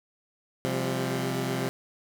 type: chord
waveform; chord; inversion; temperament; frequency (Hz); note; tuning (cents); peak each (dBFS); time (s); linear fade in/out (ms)
15% pulse; C suspended fourth; none; equal with one note detuned; 130.81 / 174.61 / 200.2; C3 / F3 / G3; 0 / 0 / +37; -23 / -26 / -28; 0.65-1.69; 0
effects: none